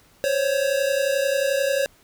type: tone pair together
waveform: square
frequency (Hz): 527 / 558.3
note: C5 / C#5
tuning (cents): +12 / +12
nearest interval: minor second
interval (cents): 100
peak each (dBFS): -25 / -22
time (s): 0.24-1.86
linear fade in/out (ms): 0
effects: pink hiss -56 dBFS RMS until 2.03 s